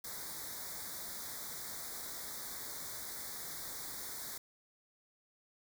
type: band-stop noise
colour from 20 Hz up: white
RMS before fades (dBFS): -44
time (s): 0.04-4.38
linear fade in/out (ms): 5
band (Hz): 2200 to 3500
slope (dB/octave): 96
effects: none

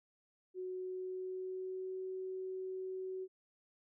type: tone with pitch glide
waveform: sine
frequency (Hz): 369.2 to 375.2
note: F#4 to F#4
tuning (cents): -4 to +24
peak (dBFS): -39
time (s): 0.54-3.28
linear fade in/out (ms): 50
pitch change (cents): +28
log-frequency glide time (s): 0.68-1.99
effects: none

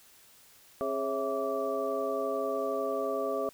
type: tone cluster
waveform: sine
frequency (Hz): 268.8 / 413.6 / 546 / 657 / 1160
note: C4 / G#4 / C#5 / E5 / D6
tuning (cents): +47 / -7 / -26 / -6 / -22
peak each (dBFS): -39 / -34 / -34 / -34 / -37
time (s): 0.81-3.49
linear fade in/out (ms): 0
effects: white hiss -58 dBFS RMS until 3.53 s

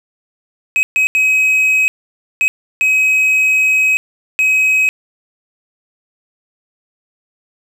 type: tone bursts at uneven times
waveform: triangle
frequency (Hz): 2540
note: D#7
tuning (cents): +35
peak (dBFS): -8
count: 6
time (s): 0.76-0.83 / 0.96-1.07 / 1.15-1.88 / 2.41-2.48 / 2.81-3.97 / 4.39-4.89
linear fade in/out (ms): 0
effects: none

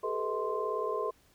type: tone cluster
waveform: sine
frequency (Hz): 397.9 / 435.8 / 494.9 / 637 / 1045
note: G4 / A4 / B4 / D#5 / C6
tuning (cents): +26 / -17 / +4 / +41 / -2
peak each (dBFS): -38 / -34 / -38 / -39 / -35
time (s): 0.03-1.11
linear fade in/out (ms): 10
effects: pink hiss -65 dBFS RMS until 1.34 s

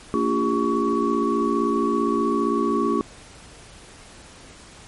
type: tone cluster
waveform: sine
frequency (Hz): 227.3 / 284.8 / 348.3 / 403.7 / 1124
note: A#3 / C#4 / F4 / G#4 / C#6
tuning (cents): -43 / +47 / -5 / -49 / +24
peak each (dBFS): -25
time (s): 0.14-3.01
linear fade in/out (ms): 0
effects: pink hiss -45 dBFS RMS until 4.87 s + MP3 48 kbps

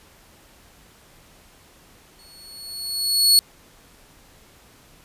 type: tone with exponential growth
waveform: sawtooth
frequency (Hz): 4379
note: C#8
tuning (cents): -22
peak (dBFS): -7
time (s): 2.19-3.39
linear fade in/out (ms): 0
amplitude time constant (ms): 260
effects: pink hiss -52 dBFS RMS until 5.04 s + resampled to 32000 Hz

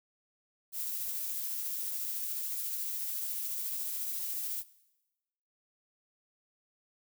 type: noise with tremolo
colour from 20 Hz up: violet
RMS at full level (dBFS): -35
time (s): 0.72-4.64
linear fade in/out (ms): 50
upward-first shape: triangle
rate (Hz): 14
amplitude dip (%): 25
effects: noise-tail reverb RT60 1.0 s tail -19 dB re dry

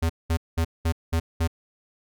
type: tone bursts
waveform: square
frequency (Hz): 82.41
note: E2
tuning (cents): 0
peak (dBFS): -21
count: 6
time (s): 0.02-1.476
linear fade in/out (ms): 10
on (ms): 76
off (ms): 200
effects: none

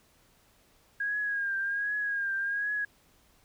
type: tone with vibrato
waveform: sine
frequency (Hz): 1631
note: G#6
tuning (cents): -32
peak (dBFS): -28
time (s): 1-2.85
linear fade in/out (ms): 5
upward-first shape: triangle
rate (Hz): 1.3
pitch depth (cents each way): 62
effects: pink hiss -64 dBFS RMS until 3.44 s

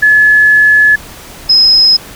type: tone pair in turn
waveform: sine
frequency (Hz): 1712 / 5110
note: A6 / D#8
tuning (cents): -48 / +45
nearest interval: octave + perfect fifth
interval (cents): 1893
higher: second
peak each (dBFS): -3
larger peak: neither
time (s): 0.02-0.96 / 1.49-1.97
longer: first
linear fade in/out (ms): 10
effects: pink hiss -31 dBFS RMS until 2.15 s

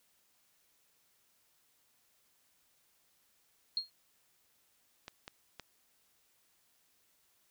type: tone with exponential decay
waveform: sine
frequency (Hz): 4255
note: C8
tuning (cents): +28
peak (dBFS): -27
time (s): 3.77-3.9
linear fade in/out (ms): 1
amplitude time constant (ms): 27
type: clicks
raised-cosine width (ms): 0.2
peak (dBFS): -27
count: 3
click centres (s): 5.081 / 5.279 / 5.597
effects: white hiss -72 dBFS RMS until 7.5 s

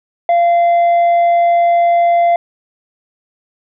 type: tone with tanh clipping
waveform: triangle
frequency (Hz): 689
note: F5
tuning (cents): -24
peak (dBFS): -9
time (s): 0.29-2.36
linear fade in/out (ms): 2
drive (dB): 8
effects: none

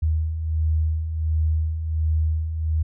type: beating tone pair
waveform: sine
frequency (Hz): 77.78 / 79.18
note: D#2 / D#2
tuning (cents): 0 / +31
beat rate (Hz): 1.4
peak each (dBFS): -28 / -20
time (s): 0.02-2.83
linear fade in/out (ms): 10
effects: none

